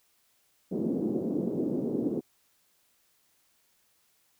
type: band-pass noise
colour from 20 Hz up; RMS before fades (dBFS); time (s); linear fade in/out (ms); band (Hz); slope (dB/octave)
pink; -30; 0.71-2.21; 20; 210 to 390; 24
effects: white hiss -69 dBFS RMS until 4.39 s